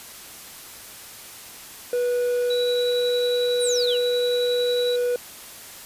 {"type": "tone", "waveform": "triangle", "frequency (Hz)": 488.6, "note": "B4", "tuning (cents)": -19, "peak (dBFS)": -18, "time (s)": [1.93, 5.16], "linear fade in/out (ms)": 2}
{"type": "tone with tremolo", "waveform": "sine", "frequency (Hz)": 3915, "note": "B7", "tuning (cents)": -16, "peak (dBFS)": -26, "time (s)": [2.5, 4.96], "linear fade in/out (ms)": 5, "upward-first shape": "sine", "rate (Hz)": 11, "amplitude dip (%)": 30}
{"type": "exponential sweep", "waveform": "sine", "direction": "down", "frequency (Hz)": [10290, 2606], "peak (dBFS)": -25, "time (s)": [3.59, 3.98], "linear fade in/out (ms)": 50}
{"effects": ["white hiss -41 dBFS RMS until 5.85 s", "resampled to 32000 Hz"]}